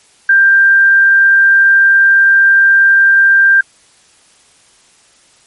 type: tone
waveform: sine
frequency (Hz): 1585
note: G6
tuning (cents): +19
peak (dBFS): -4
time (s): 0.29-3.61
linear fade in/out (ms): 5
effects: white hiss -48 dBFS RMS until 5.46 s + MP3 48 kbps